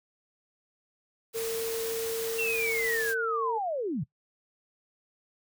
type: noise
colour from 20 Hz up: white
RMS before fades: -37 dBFS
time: 1.33-3.15 s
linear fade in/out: 50 ms
type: tone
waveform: sine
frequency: 454 Hz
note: A#4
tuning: 46 cents flat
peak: -29 dBFS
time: 1.34-3.59 s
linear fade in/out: 20 ms
type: linear sweep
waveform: sine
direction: down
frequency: 2754 to 116.54 Hz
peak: -28 dBFS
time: 2.38-4.04 s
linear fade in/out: 10 ms
effects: noise-tail reverb RT60 0.1 s tail -20 dB re dry